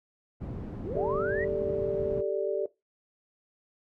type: low-pass noise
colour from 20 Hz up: white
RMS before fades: -38 dBFS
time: 0.4-2.22 s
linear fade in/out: 20 ms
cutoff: 240 Hz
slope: 12 dB/octave
type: linear sweep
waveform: sine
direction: up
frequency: 277.2 to 1975.5 Hz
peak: -33 dBFS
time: 0.84-1.45 s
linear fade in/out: 10 ms
type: chord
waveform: sine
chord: G suspended second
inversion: none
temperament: equal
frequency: 392 / 440 / 587.3 Hz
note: G4 / A4 / D5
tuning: 0 / 0 / 0 cents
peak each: -31 dBFS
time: 0.95-2.66 s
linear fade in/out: 5 ms
effects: noise-tail reverb RT60 0.2 s tail -18 dB re dry